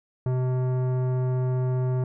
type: tone with tanh clipping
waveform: sine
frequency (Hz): 127.5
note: C3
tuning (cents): -44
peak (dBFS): -24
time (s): 0.26-2.04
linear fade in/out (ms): 2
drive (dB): 15
effects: none